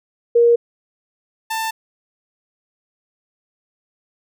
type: tone pair in turn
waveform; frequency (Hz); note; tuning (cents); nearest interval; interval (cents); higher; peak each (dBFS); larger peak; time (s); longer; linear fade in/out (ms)
sine / sawtooth; 471.5 / 890.1; A#4 / A5; +20 / +20; major seventh; 1100; second; -9 / -17; first; 0.35-0.56 / 1.5-1.71; neither; 10
effects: none